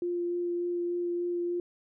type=tone with vibrato; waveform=sine; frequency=349.2 Hz; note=F4; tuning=in tune; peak=-28 dBFS; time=0.02-1.6 s; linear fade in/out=2 ms; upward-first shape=sine; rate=3.4 Hz; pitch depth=9 cents each way; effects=none